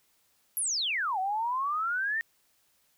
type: exponential two-way sweep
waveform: sine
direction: down then up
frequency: 11840 to 737 to 1858 Hz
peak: -27 dBFS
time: 0.57-2.21 s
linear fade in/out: 0 ms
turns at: 1.19 s
effects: white hiss -69 dBFS RMS until 2.97 s